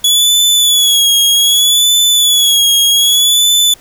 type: tone with vibrato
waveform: sawtooth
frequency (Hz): 3390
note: G#7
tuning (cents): +35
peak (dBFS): -4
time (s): 0.04-3.74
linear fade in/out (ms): 5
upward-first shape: sine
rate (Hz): 0.64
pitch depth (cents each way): 60
effects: pink hiss -42 dBFS RMS until 3.8 s